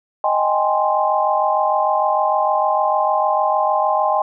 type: chord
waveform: sine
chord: Ab major seventh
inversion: second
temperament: equal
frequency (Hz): 622.3 / 784 / 830.6 / 1046.5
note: Eb5 / G5 / Ab5 / C6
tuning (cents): 0 / 0 / 0 / 0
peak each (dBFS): -20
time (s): 0.24-4.22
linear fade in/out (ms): 2
effects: none